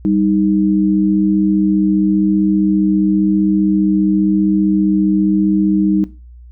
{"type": "tone pair together", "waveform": "sine", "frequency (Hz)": [195.98, 311.1], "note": ["G3", "D#4"], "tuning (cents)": [0, 0], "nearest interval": "minor sixth", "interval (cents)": 800, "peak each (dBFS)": -14, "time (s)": [0.05, 6.04], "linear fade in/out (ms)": 0, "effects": ["noise-tail reverb RT60 0.3 s tail -17 dB re dry", "added 60 Hz sine -35 dBFS peak until 6.51 s"]}